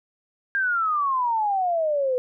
sine exponential sweep, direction down, 1618 to 493.9 Hz, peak -20 dBFS, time 0.55-2.18 s, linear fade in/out 0 ms, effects none

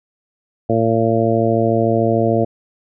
harmonic tone, 113.5 Hz, A#2, 46 cents flat, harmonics 1 / 2 / 3 / 4 / 5 / 6, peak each -20 / -20 / -20 / -20 / -20 / -20 dBFS, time 0.69-2.45 s, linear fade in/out 10 ms, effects none

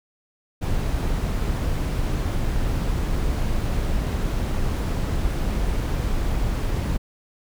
brown noise, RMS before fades -23 dBFS, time 0.61-6.98 s, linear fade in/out 20 ms, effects none

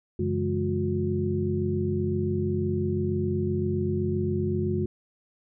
sine tone cluster, 94.1 / 141.6 / 167.5 / 209.5 / 361.1 Hz, F#2 / C#3 / E3 / G#3 / F#4, +30 / +37 / +28 / +15 / -42 cents, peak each -29 / -32 / -37 / -30 / -28 dBFS, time 0.19-4.86 s, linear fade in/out 5 ms, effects none

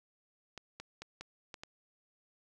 clicks, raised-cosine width 0.2 ms, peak -27 dBFS, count 6, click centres 0.577 / 0.8 / 1.02 / 1.21 / 1.542 / 1.635 s, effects none

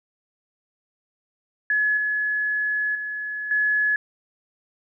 sine tone with level steps, 1700 Hz, G#6, 40 cents sharp, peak -18 / -21 / -27 / -18 dBFS, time 1.7-3.96 s, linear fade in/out 2 ms, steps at 1.97 / 2.95 / 3.51 s, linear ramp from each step 2 ms, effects none

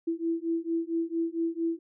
sine beating tone pair, 329.6 / 334 Hz, E4 / E4, 0 / +23 cents, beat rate 4.4 Hz, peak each -30 dBFS, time 0.07-1.79 s, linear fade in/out 10 ms, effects none

